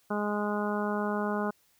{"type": "harmonic tone", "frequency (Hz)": 207.7, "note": "G#3", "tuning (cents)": 0, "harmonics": [1, 2, 3, 4, 5, 6, 7], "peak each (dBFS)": [-31, -34, -36, -37, -38, -39, -39], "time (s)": [0.1, 1.51], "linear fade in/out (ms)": 10, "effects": ["white hiss -67 dBFS RMS until 1.79 s"]}